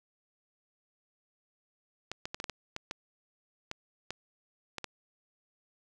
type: clicks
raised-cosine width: 0.2 ms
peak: -19 dBFS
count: 12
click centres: 2.116 / 2.255 / 2.345 / 2.401 / 2.442 / 2.497 / 2.764 / 2.911 / 3.714 / 4.106 / 4.783 / 4.843 s
effects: none